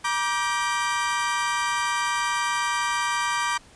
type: chord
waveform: 30% pulse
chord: G minor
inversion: first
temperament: equal with one note detuned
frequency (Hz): 954.1 / 1174.7 / 1568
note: Bb5 / D6 / G6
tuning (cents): +40 / 0 / 0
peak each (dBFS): -24 / -24 / -27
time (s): 0.04-3.58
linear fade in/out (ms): 10
effects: pink hiss -52 dBFS RMS until 3.75 s + resampled to 22050 Hz